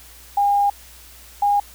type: tone pair in turn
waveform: sine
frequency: 810 / 815.2 Hz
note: G#5 / G#5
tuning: -43 / -32 cents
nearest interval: unison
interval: 11 cents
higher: second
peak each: -14 dBFS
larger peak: neither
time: 0.37-0.7 / 1.42-1.6 s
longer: first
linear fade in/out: 5 ms
effects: added 60 Hz sine -47 dBFS peak until 1.74 s + white hiss -45 dBFS RMS until 1.74 s